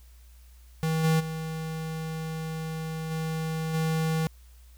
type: tone with level steps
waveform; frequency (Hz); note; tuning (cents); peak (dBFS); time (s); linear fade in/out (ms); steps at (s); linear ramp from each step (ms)
square; 160; D#3; +49; -25 / -21 / -32 / -29 / -25; 0.83-4.27; 0; 1.03 / 1.19 / 3.1 / 3.73; 20
effects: added 60 Hz sine -49 dBFS peak until 4.77 s + white hiss -62 dBFS RMS until 4.77 s